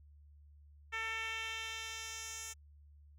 10% pulse tone with band-pass filter sweep, 447.5 Hz, A4, 29 cents sharp, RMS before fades -42 dBFS, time 0.92-2.54 s, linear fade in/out 20 ms, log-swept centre 2000 to 7400 Hz, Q 1.6, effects added 73 Hz sine -57 dBFS peak until 3.18 s

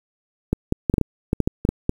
clicks, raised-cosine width 3 ms, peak -5 dBFS, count 12, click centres 0.53 / 0.724 / 0.898 / 0.94 / 0.982 / 1.013 / 1.331 / 1.403 / 1.475 / 1.651 / 1.69 / 1.894 s, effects 7-bit

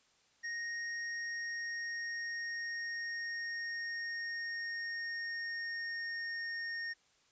square tone with pitch glide, 1864 to 1843.7 Hz, A#6 to A#6, -1 to -20 cents, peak -38 dBFS, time 0.43-6.94 s, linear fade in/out 20 ms, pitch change -19 cents, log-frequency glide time 1.08-6.38 s, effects white hiss -70 dBFS RMS until 7.31 s + resampled to 16000 Hz

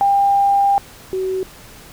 sine tone pair in turn, 798 / 376.6 Hz, G5 / F#4, +31 / +31 cents, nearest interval octave + minor second, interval 1300 cents, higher first, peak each -11 / -18 dBFS, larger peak first, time 0.01-0.78 / 1.13-1.43 s, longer first, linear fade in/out 0 ms, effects pink hiss -41 dBFS RMS until 1.92 s

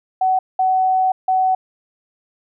sine tone bursts at uneven times, 751 Hz, F#5, 26 cents sharp, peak -13 dBFS, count 3, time 0.21-0.39 / 0.59-1.12 / 1.28-1.55 s, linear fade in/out 5 ms, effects none

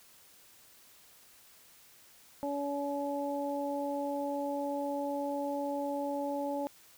harmonic tone, 284 Hz, C#4, 42 cents sharp, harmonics 1 / 2 / 3, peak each -36 / -35 / -38 dBFS, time 2.43-6.67 s, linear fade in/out 0 ms, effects white hiss -59 dBFS RMS until 6.97 s

